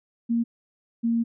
sine tone pair in turn, 233.1 / 231.6 Hz, A#3 / A#3, 0 / -11 cents, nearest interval unison, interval 11 cents, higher first, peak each -20 dBFS, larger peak neither, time 0.29-0.44 / 1.03-1.24 s, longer second, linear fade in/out 20 ms, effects none

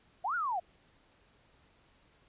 sine linear two-way sweep, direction up then down, 660 to 1480 to 660 Hz, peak -30 dBFS, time 0.24-0.6 s, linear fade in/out 10 ms, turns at 0.35 s, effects pink hiss -66 dBFS RMS until 2.28 s + resampled to 8000 Hz

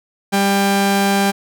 sawtooth tone pair together, 198.2 / 396.4 Hz, G3 / G4, +19 / +19 cents, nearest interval octave, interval 1200 cents, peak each -11 dBFS, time 0.32-1.32 s, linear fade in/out 20 ms, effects none

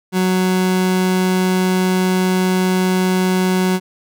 30% pulse tone, 185 Hz, F#3, in tune, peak -11 dBFS, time 0.12-3.8 s, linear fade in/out 50 ms, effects none

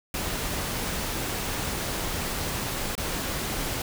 pink noise with dropouts, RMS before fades -30 dBFS, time 0.14-3.82 s, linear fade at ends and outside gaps 2 ms, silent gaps 2.953-2.978 s, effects none

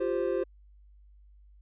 triangle chord, F suspended second, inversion none, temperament equal, 349.2 / 392 / 523.3 Hz, F4 / G4 / C5, 0 / 0 / 0 cents, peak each -29 dBFS, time 0-0.44 s, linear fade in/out 10 ms, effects added 50 Hz sine -53 dBFS peak until 1.61 s + resampled to 8000 Hz

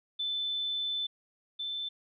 sine tone pair in turn, 3520 / 3533 Hz, A7 / A7, 0 / +6 cents, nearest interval unison, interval 6 cents, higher second, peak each -30 / -33 dBFS, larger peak first, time 0.19-1.07 / 1.59-1.89 s, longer first, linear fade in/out 10 ms, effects none

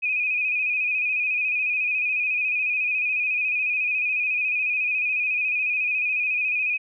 sine tone with vibrato, 2489 Hz, D#7, in tune, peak -21 dBFS, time 0.02-6.78 s, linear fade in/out 20 ms, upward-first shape square, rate 14 Hz, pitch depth 35 cents each way, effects none

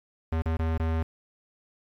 square tone with dropouts, 81 Hz, E2, 30 cents flat, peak -25 dBFS, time 0.32-1.03 s, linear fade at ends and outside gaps 5 ms, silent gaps 0.421-0.457 / 0.57-0.591 / 0.778-0.797 s, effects low-pass 2000 Hz 12 dB/octave + 9-bit

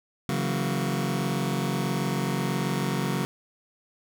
sawtooth chord, F# dominant seventh, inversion second, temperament just, 138.75 / 166.5 / 185 / 231.2 Hz, C#3 / E3 / F#3 / A#3, +2 / +18 / 0 / -14 cents, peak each -25 / -30 / -25 / -29 dBFS, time 0.29-3.25 s, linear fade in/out 0 ms, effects none

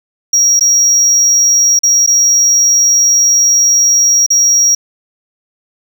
triangle tone with dropouts, 5660 Hz, F8, 22 cents sharp, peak -5 dBFS, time 0.33-4.75 s, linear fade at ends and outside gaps 5 ms, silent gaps 0.595-0.608 / 1.791-1.833 / 2.064-2.074 / 4.264-4.303 s, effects none

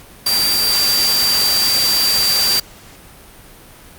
sine tone in noise, 4699 Hz, D8, in tune, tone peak -14 dBFS, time 0.26-2.6 s, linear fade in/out 5 ms, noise white, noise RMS -19 dBFS, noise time 0.26-2.6 s, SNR +2 dB, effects pink hiss -41 dBFS RMS until 3.98 s + Opus 48 kbps

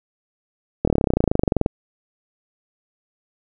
slowing click train, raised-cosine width 2 ms, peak -3 dBFS, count 24, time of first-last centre 0.85-1.661 s, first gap 25 ms, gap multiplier 1.03, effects none

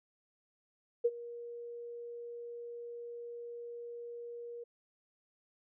sine tone with ADSR envelope, 474 Hz, A#4, 29 cents sharp, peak -23 dBFS, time 1.04-4.64 s, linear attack 14 ms, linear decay 44 ms, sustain -19 dB, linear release 9 ms, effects none

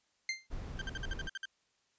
sawtooth tone with exponential decay, 2093 Hz, C7, in tune, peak -26 dBFS, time 0.29-0.47 s, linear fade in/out 2 ms, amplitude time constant 37 ms
brown noise, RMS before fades -41 dBFS, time 0.5-1.29 s, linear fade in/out 20 ms
30% pulse tone bursts, 1568 Hz, G6, in tune, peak -35 dBFS, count 9, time 0.79-1.455 s, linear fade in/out 2 ms, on 25 ms, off 55 ms
effects white hiss -75 dBFS RMS until 1.98 s + resampled to 16000 Hz

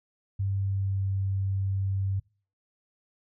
sine tone with pitch glide, 98 to 97.04 Hz, G2 to G2, 0 to -17 cents, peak -25 dBFS, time 0.39-2.2 s, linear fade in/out 10 ms, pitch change -17 cents, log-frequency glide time 0.56-1.05 s, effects noise-tail reverb RT60 0.4 s tail -25 dB re dry

